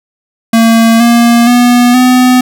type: tone with pitch steps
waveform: square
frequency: 227.5 / 235.4 / 243.5 / 252 Hz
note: A#3 / A#3 / B3 / B3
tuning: -42 / +17 / -24 / +35 cents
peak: -4 dBFS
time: 0.53-2.41 s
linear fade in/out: 5 ms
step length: 470 ms
effects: none